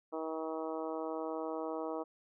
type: harmonic tone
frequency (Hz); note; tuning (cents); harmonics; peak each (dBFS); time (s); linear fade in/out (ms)
159.5; D#3; +43; 2 / 3 / 4 / 5 / 6 / 7 / 8; -41 / -40 / -42 / -46 / -47 / -48 / -51; 0.12-2.04; 20
effects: none